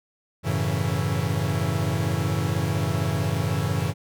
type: chord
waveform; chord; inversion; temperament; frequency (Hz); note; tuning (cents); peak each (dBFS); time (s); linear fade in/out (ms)
45% pulse; F# minor seventh; none; equal with one note detuned; 94.17 / 110 / 138.59 / 164.81; F#2 / A2 / C#3 / E3; +31 / 0 / 0 / 0; -28; 0.43-3.94; 50
effects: none